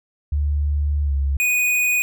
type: tone with pitch glide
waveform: sine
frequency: 73 to 69.26 Hz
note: D2 to C#2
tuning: -10 to -1 cents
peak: -17 dBFS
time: 0.32-1.37 s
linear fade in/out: 5 ms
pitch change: -91 cents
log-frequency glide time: 1.04-1.13 s
type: tone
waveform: square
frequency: 2478 Hz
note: D#7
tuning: 8 cents flat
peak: -17 dBFS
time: 1.4-2.02 s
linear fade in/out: 0 ms
effects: none